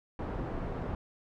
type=low-pass noise; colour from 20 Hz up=pink; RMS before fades=-36 dBFS; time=0.19-0.95 s; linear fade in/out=2 ms; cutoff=930 Hz; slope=12 dB/octave; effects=none